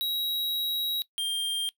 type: tone pair in turn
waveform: square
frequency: 3845 / 3192 Hz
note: B7 / G7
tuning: -47 / +31 cents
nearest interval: minor third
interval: 322 cents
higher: first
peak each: -27 dBFS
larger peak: neither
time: 0.01-1.02 / 1.18-1.69 s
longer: first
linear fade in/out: 0 ms
effects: noise-tail reverb RT60 0.1 s tail -20 dB re dry